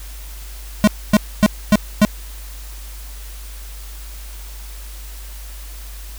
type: tone bursts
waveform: square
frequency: 210 Hz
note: G#3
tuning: 19 cents sharp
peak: -8 dBFS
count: 5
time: 0.84-2.05 s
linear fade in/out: 0 ms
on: 34 ms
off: 260 ms
effects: added 50 Hz sine -31 dBFS peak until 6.18 s + white hiss -40 dBFS RMS until 6.18 s